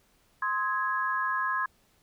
sine chord, Ab major, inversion first, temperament equal with one note detuned, 1046.5 / 1271.4 / 1661.2 Hz, C6 / Eb6 / Ab6, 0 / +37 / 0 cents, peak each -29 / -34 / -30 dBFS, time 0.42-1.66 s, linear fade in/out 5 ms, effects pink hiss -66 dBFS RMS until 2.02 s

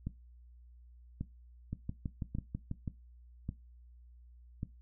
two click trains, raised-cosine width 5 ms, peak -24 / -24 dBFS, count 5 / 8, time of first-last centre 0.07-4.631 / 1.73-2.878 s, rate 0.877 / 6.1 Hz, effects noise-tail reverb RT60 0.2 s tail -17 dB re dry + added 60 Hz sine -54 dBFS peak until 4.81 s

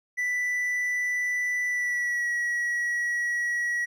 triangle tone with pitch glide, 1979 to 1919.3 Hz, B6 to B6, +3 to -50 cents, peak -23 dBFS, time 0.17-3.86 s, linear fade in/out 20 ms, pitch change -53 cents, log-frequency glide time 1.67-2.28 s, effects none

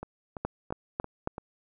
two click trains, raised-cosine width 1 ms, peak -15 / -23 dBFS, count 4 / 5, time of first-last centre 0.45-1.274 / 0.03-1.381 s, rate 3.64 / 2.96 Hz, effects none

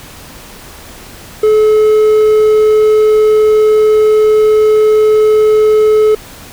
triangle tone, 429.8 Hz, A4, 41 cents flat, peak -3 dBFS, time 1.43-6.15 s, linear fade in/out 5 ms, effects pink hiss -33 dBFS RMS until 6.52 s

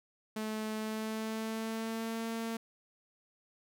sawtooth tone with pitch glide, 216.9 to 227.2 Hz, A3 to A#3, -25 to -44 cents, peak -31 dBFS, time 0.36-2.57 s, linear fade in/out 5 ms, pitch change +81 cents, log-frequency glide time 0.77-2.27 s, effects none

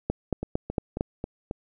two click trains, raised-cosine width 2 ms, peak -17 / -11 dBFS, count 5 / 5, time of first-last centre 0.43-1.511 / 0.1-1.009 s, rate 3.7 / 4.4 Hz, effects none

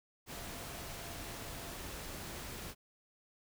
sine tone in noise, 683 Hz, F5, 39 cents flat, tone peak -55 dBFS, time 0.32-1.74 s, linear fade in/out 50 ms, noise pink, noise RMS -45 dBFS, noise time 0.26-2.75 s, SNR -13 dB, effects none

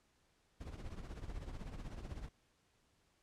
brown noise with tremolo, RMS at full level -43 dBFS, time 0.6-2.29 s, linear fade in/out 10 ms, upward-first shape triangle, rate 16 Hz, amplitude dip 75%, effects pink hiss -75 dBFS RMS until 3.22 s + low-pass 9000 Hz 12 dB/octave

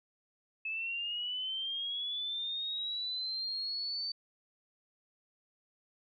sine linear sweep, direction up, 2594 to 4577 Hz, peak -34 dBFS, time 0.65-4.12 s, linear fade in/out 5 ms, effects none

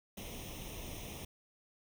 pink noise with comb filter, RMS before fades -45 dBFS, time 0.17-1.25 s, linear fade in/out 5 ms, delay 0.33 ms, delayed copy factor +0.8, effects none

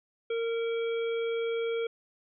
harmonic tone with a mistuned harmonic, 460 Hz, A#4, 23 cents flat, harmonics 1 / 3 / 5 / 7, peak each -28 / -43 / -42 / -45 dBFS, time 0.3-1.87 s, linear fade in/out 5 ms, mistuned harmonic 7, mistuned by +27 cents, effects none

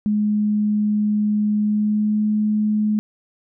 sine tone with pitch glide, 210 to 212.3 Hz, G#3 to G#3, +19 to +38 cents, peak -16 dBFS, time 0.06-2.99 s, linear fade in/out 0 ms, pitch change +19 cents, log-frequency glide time 1.61-2.24 s, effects none

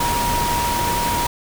sine tone in noise, 951 Hz, A#5, 34 cents sharp, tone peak -20 dBFS, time 0-1.27 s, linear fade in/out 5 ms, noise pink, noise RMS -23 dBFS, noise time 0-1.27 s, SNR 0 dB, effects none

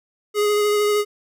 square tone with vibrato, 416.4 Hz, G#4, 5 cents sharp, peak -17 dBFS, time 0.34-1.05 s, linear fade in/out 50 ms, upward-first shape sine, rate 13 Hz, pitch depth 14 cents each way, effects none

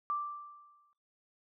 sine tone with exponential decay, 1174.7 Hz, D6, in tune, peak -29 dBFS, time 0.1-0.93 s, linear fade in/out 0 ms, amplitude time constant 180 ms, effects noise-tail reverb RT60 0.8 s tail -26 dB re dry

